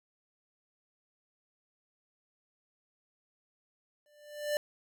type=tone with exponential growth; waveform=square; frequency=592 Hz; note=D5; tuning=14 cents sharp; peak=-27 dBFS; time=4.06-4.57 s; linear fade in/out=1 ms; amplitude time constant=110 ms; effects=none